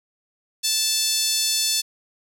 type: tone with high-pass filter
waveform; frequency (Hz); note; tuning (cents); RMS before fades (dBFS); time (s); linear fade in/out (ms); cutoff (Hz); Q
5% pulse; 880; A5; 0; -22; 0.63-1.82; 20; 4000; 1.8
effects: none